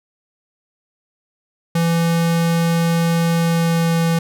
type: tone with pitch glide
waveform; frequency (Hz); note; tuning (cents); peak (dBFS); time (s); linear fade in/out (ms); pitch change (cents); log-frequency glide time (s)
square; 167.5 to 166.25; E3 to E3; +28 to +15; -15; 1.75-4.19; 5; -13; 3.34-4.03
effects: none